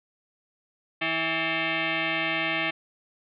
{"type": "tone with frequency modulation", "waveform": "sine", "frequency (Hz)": 162.6, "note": "E3", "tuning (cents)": -23, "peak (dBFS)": -24, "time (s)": [1.01, 2.71], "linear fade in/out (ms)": 10, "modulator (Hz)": 488, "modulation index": 5.9, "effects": []}